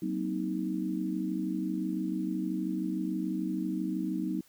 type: chord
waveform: sine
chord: C half-diminished seventh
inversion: second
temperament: just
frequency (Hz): 188.37 / 235.5 / 261.6 / 314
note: Gb3 / Bb3 / C4 / Eb4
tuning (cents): +31 / +18 / 0 / +16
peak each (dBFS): -34 / -38 / -37 / -33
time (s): 0.02-4.41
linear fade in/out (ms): 5
effects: white hiss -62 dBFS RMS until 4.48 s